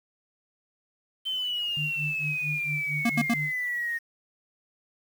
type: exponential sweep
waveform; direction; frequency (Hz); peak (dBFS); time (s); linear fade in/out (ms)
sine; down; 3097 to 1848; -27; 1.25-3.99; 20
type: tone with tremolo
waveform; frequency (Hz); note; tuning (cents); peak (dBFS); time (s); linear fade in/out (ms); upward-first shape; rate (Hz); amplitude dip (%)
sine; 150; D3; +37; -29; 1.77-3.53; 0; sine; 4.4; 100
type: tone bursts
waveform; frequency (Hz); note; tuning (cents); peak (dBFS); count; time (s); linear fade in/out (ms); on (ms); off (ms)
square; 233.8; A#3; +5; -22; 3; 3.05-3.34; 5; 46; 76
effects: 8-bit